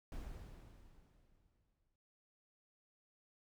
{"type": "noise with exponential decay", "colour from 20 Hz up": "brown", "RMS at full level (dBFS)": -45, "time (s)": [0.12, 1.96], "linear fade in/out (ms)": 1, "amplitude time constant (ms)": 400, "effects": []}